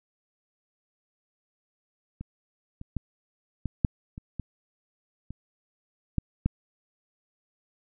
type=clicks; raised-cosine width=5 ms; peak=-24 / -27 / -17 / -17 / -8 / -26 / -20 / -25 / -12 / -11 dBFS; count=10; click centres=2.21 / 2.814 / 2.967 / 3.657 / 3.848 / 4.179 / 4.397 / 5.306 / 6.183 / 6.46 s; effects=none